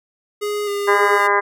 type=tone with vibrato; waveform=square; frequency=410.2 Hz; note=G#4; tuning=21 cents flat; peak=-21 dBFS; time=0.41-1.28 s; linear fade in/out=20 ms; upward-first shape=square; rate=1.9 Hz; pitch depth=20 cents each way
type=harmonic tone; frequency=202.6 Hz; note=G#3; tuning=43 cents flat; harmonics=2 / 3 / 4 / 5 / 6 / 7 / 8 / 9 / 10; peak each=-20 / -26 / -24 / -18 / -22 / -31 / -21 / -28 / -24 dBFS; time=0.87-1.41 s; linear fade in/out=20 ms
effects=none